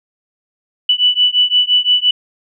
sine beating tone pair, 2966 / 2971.8 Hz, F#7 / F#7, +4 / +7 cents, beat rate 5.8 Hz, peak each -13 dBFS, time 0.89-2.11 s, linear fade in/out 5 ms, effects none

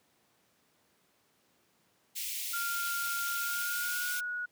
white high-pass noise, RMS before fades -37 dBFS, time 2.15-4.21 s, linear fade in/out 20 ms, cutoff 2100 Hz, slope 48 dB/octave
sine tone with pitch glide, 1396.9 to 1458.7 Hz, F6 to F#6, 0 to -25 cents, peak -33 dBFS, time 2.53-4.46 s, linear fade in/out 10 ms, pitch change +75 cents, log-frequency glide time 3.38-4.2 s
effects pink hiss -70 dBFS RMS until 4.51 s + high-pass 150 Hz 12 dB/octave

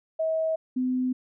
sine tone pair in turn, 641 / 254.4 Hz, E5 / C4, -49 / -48 cents, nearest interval octave + major third, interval 1599 cents, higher first, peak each -23 dBFS, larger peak neither, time 0.19-0.56 / 0.76-1.13 s, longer neither, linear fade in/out 10 ms, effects none

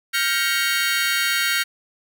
25% pulse chord, G half-diminished seventh, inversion third, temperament equal with one note detuned, 1396.9 / 1568 / 1891.8 / 2217 Hz, F6 / G6 / Bb6 / Db7, 0 / 0 / +25 / 0 cents, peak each -21 dBFS, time 0.13-1.64 s, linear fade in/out 20 ms, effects none

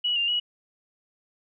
sine tone with pitch steps, 2928 / 2796 / 2916 Hz, F#7 / F7 / F#7, -19 / +1 / -26 cents, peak -22 dBFS, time 0.04-0.4 s, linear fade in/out 10 ms, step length 120 ms, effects none

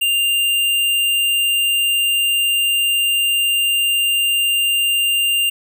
square tone, 2794 Hz, F7, in tune, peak -15 dBFS, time 0.01-5.5 s, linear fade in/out 10 ms, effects none

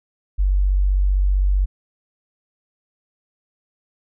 sine tone, 47.75 Hz, G1, 45 cents flat, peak -14 dBFS, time 0.38-1.66 s, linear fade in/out 20 ms, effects none

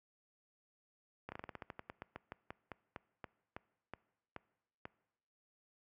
slowing click train, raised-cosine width 0.5 ms, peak -29 dBFS, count 22, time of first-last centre 1.29-4.854 s, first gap 30 ms, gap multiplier 1.15, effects noise-tail reverb RT60 0.9 s tail -22 dB re dry + high-pass 60 Hz 12 dB/octave

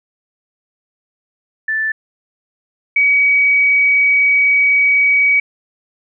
sine tone pair in turn, 1760 / 2266 Hz, A6 / C#7, 0 / +37 cents, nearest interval major third, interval 437 cents, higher second, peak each -15 / -9 dBFS, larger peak second, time 1.68-1.92 / 2.96-5.4 s, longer second, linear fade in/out 5 ms, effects none

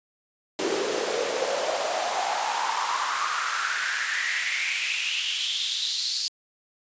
pink noise with high-pass filter sweep, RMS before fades -27 dBFS, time 0.59-6.28 s, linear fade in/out 0 ms, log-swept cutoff 360 to 4600 Hz, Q 5.3, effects resampled to 16000 Hz

